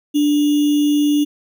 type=tone with sample-and-hold; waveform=sine; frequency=293.7 Hz; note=D4; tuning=in tune; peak=-12 dBFS; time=0.14-1.25 s; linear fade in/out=20 ms; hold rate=3150 Hz; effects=none